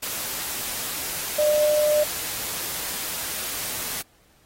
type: tone in noise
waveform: sine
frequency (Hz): 600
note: D5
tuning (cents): +37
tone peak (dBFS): -17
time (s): 1.38-2.04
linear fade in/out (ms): 10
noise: white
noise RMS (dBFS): -30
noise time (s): 0.02-4.02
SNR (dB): +10
effects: pink hiss -60 dBFS RMS until 4.45 s + AAC 48 kbps